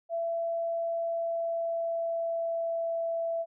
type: tone with pitch glide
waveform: sine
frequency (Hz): 670 to 665.8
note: E5 to E5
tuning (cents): +28 to +17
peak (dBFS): -28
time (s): 0.09-3.46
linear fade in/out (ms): 50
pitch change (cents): -11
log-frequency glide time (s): 1.06-3
effects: none